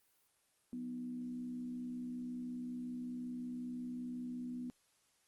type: tone with frequency modulation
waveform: sine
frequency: 246.9 Hz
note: B3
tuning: in tune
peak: -40 dBFS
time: 0.73-4.7 s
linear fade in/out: 0 ms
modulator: 65.4 Hz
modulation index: 0.41
effects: white hiss -74 dBFS RMS until 5.27 s + Opus 32 kbps